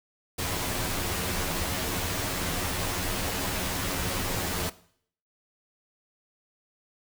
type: noise with comb filter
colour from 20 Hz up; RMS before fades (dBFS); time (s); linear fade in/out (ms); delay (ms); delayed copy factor
pink; -30; 0.38-4.7; 10; 11; +0.7
effects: noise-tail reverb RT60 0.6 s tail -18 dB re dry